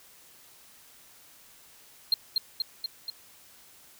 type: tone with echo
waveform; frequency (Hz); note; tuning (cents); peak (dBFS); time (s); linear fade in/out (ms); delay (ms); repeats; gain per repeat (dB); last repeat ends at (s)
triangle; 4193; C8; +3; -18; 2.12-2.14; 2; 240; 4; -3; 3.1
effects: white hiss -55 dBFS RMS until 3.99 s